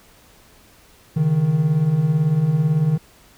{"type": "beating tone pair", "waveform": "triangle", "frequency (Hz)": [138.59, 156.59], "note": ["C#3", "D#3"], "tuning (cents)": [0, 11], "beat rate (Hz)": 18, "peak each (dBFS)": [-20, -14], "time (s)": [1.16, 2.98], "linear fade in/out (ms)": 10, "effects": ["pink hiss -51 dBFS RMS until 3.37 s"]}